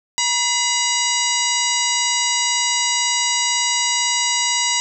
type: harmonic tone with a mistuned harmonic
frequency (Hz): 962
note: B5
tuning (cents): -46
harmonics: 1 / 2 / 3 / 4 / 5 / 6 / 7 / 8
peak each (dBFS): -25 / -25 / -25 / -25 / -25 / -25 / -25 / -25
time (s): 0.18-4.8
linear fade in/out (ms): 0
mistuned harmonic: 2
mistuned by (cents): +93
effects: none